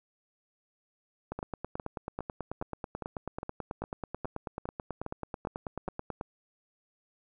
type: two click trains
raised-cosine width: 1 ms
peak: -21 / -22 dBFS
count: 46 / 12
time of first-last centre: 1.32-6.211 / 1.39-5.88 s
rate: 9.2 / 2.45 Hz
effects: none